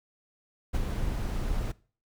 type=noise with ADSR envelope; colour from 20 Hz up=brown; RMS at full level=-25 dBFS; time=0.73-1.72 s; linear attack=21 ms; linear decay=31 ms; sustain=-5 dB; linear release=8 ms; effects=noise-tail reverb RT60 0.4 s tail -21 dB re dry